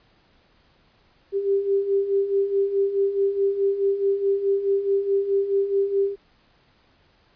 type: beating tone pair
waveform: sine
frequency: 392 / 396.7 Hz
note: G4 / G4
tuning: 0 / +21 cents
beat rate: 4.7 Hz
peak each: -26 / -20 dBFS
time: 1.32-6.16 s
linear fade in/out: 50 ms
effects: pink hiss -60 dBFS RMS until 7.35 s + resampled to 11025 Hz